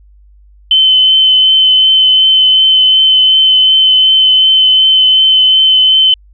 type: tone with vibrato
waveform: sine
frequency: 3058 Hz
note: G7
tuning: 44 cents flat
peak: -4 dBFS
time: 0.71-6.14 s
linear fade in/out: 2 ms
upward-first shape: triangle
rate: 2.7 Hz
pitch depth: 12 cents each way
effects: added 50 Hz sine -39 dBFS peak until 6.33 s